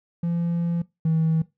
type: tone pair in turn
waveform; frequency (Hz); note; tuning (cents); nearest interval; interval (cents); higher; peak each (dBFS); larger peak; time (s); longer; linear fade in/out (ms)
triangle; 170.5 / 160.93; F3 / E3; -41 / -41; minor second; 100; first; -19 / -15; second; 0.23-0.82 / 1.05-1.42; first; 5
effects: noise-tail reverb RT60 0.2 s tail -21 dB re dry + tanh soft clip ceiling -14 dBFS